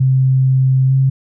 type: tone with pitch glide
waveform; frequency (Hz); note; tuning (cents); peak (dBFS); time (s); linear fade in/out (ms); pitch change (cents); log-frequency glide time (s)
sine; 131.5 to 133.64; C3 to C3; +9 to +37; -9; 0-1.1; 10; +28; 0.87-0.93
effects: none